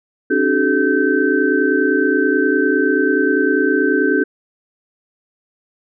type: tone cluster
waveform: sine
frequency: 272.6 / 302.2 / 377.5 / 428.3 / 1545 Hz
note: C#4 / D4 / F#4 / A4 / G6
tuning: -29 / +50 / +35 / -47 / -26 cents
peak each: -19 dBFS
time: 0.3-4.24 s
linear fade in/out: 10 ms
effects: none